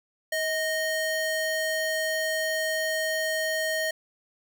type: ring-modulated tone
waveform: square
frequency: 1244.5 Hz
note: D#6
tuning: in tune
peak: -23 dBFS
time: 0.32-3.91 s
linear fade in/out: 5 ms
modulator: 610 Hz
effects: none